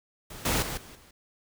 pink noise with level steps, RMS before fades -43 / -26 / -34 / -48 / -55 dBFS, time 0.3-1.11 s, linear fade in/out 5 ms, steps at 0.45 / 0.62 / 0.77 / 0.95 s, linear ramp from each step 5 ms, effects none

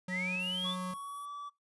square tone with tremolo, 183 Hz, F#3, 19 cents flat, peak -37 dBFS, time 0.08-0.94 s, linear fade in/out 5 ms, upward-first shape square, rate 1.8 Hz, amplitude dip 25%
sine linear sweep, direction up, 1864.7 to 3604 Hz, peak -33 dBFS, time 0.09-0.76 s, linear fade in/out 50 ms
pink high-pass noise, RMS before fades -49 dBFS, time 0.39-1.26 s, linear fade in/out 10 ms, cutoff 10000 Hz, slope 48 dB/octave
triangle tone with pitch glide, 1108.7 to 1152.4 Hz, C#6 to D6, 0 to -33 cents, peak -38 dBFS, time 0.64-1.5 s, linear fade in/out 20 ms, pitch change +67 cents, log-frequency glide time 0.92-1.27 s
effects noise-tail reverb RT60 0.2 s tail -25 dB re dry + resampled to 24000 Hz

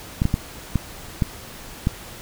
clicks, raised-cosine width 5 ms, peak -6 dBFS, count 6, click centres 0.219 / 0.254 / 0.341 / 0.757 / 1.222 / 1.871 s, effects pink hiss -39 dBFS RMS until 2.21 s

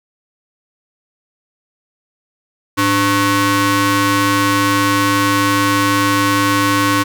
sawtooth ring-modulated tone, 401.8 Hz, G4, 43 cents sharp, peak -5 dBFS, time 2.77-7.04 s, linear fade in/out 20 ms, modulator 696 Hz, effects none

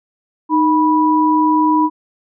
sine tone pair together, 309 / 981 Hz, D#4 / B5, -12 / -12 cents, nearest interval octave + minor sixth, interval 2000 cents, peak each -13 dBFS, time 0.49-1.9 s, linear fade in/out 50 ms, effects none

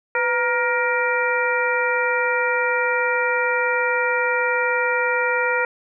harmonic tone with a mistuned harmonic, 470.6 Hz, A#4, 16 cents sharp, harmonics 1 / 2 / 3 / 4 / 5, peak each -23 / -25 / -23 / -25 / -26 dBFS, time 0.15-5.65 s, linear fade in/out 2 ms, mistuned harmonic 1, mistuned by +99 cents, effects none

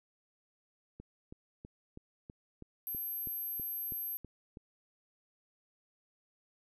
click train, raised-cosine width 3 ms, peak -34 dBFS, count 12, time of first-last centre 1-4.571 s, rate 3.08 Hz
sine tone, 12460 Hz, G9, 12 cents flat, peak -36 dBFS, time 2.87-4.17 s, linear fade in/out 0 ms
effects none

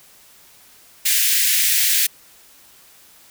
white high-pass noise, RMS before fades -17 dBFS, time 1.05-2.07 s, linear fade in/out 10 ms, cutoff 1700 Hz, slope 48 dB/octave, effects white hiss -49 dBFS RMS until 3.3 s

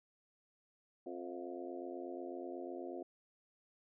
harmonic tone with a mistuned harmonic, 88.2 Hz, F2, 18 cents sharp, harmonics 3 / 4 / 5 / 6 / 7 / 8, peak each -49 / -45 / -52 / -51 / -52 / -52 dBFS, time 1.06-3.03 s, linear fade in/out 5 ms, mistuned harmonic 7, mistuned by +62 cents, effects none

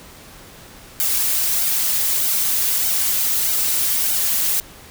blue noise with flanger, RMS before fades -19 dBFS, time 1-4.6 s, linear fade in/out 0 ms, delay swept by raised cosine 1.3 to 5.6 ms, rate 1.6 Hz, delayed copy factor +0.8, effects pink hiss -42 dBFS RMS until 4.9 s

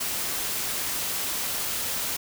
white noise, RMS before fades -29 dBFS, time 0-2.17 s, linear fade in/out 10 ms, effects none

